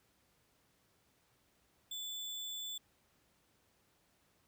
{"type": "tone with sample-and-hold", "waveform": "sine", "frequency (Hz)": 3482, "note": "A7", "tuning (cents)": -19, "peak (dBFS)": -40, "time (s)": [1.91, 2.78], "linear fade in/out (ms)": 5, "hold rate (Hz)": 11025, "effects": ["pink hiss -73 dBFS RMS until 4.47 s", "high-pass 60 Hz 12 dB/octave"]}